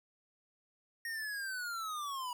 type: linear sweep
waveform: square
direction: down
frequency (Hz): 1864.7 to 962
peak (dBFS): -38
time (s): 1.05-2.33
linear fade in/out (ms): 2
effects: 12-bit